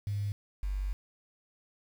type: tone pair in turn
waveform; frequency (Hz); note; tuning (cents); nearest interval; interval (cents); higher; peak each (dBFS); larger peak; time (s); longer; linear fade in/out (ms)
triangle; 102.1 / 48.44; G#2 / G1; -29 / -20; octave + minor second; 1291; first; -26; neither; 0.07-0.32 / 0.63-0.93; second; 0
effects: tanh soft clip ceiling -28 dBFS + 9-bit